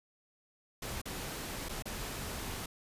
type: noise with dropouts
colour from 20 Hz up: pink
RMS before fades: -40 dBFS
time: 0.82-2.66 s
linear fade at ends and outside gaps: 5 ms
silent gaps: 1.016-1.055 / 1.687-1.692 / 1.824-1.855 s
effects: resampled to 32000 Hz